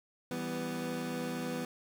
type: chord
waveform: 25% pulse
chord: E minor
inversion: none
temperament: equal with one note detuned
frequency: 164.81 / 196 / 248.8 Hz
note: E3 / G3 / B3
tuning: 0 / 0 / +13 cents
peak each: -37 / -39 / -33 dBFS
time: 0.31-1.65 s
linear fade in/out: 2 ms
effects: none